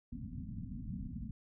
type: low-pass noise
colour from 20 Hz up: white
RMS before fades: -43 dBFS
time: 0.12-1.31 s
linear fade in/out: 2 ms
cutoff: 260 Hz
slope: 96 dB/octave
effects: none